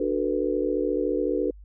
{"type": "chord", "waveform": "sine", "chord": "B minor seventh", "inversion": "first", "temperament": "just", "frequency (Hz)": [296.3, 370.4, 444.5, 493.9], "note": ["D4", "F#4", "A4", "B4"], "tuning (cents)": [15, 2, 18, 0], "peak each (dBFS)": -28, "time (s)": [0, 1.51], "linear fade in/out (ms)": 5, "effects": ["added 50 Hz sine -43 dBFS peak until 1.64 s"]}